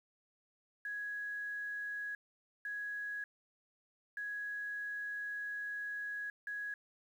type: tone bursts at uneven times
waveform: sine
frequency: 1667 Hz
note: G#6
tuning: 6 cents sharp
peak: -38 dBFS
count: 4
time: 0.85-2.15 / 2.65-3.24 / 4.17-6.3 / 6.47-6.74 s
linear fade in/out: 2 ms
effects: 11-bit